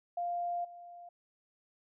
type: tone with level steps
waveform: sine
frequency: 698.5 Hz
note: F5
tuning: in tune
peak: -32 / -47 dBFS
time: 0.17-1.09 s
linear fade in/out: 5 ms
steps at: 0.64 s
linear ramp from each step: 10 ms
effects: none